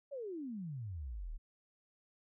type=exponential sweep; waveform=sine; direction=down; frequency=587.3 to 32.7 Hz; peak=-40 dBFS; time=0.11-1.38 s; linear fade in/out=20 ms; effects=none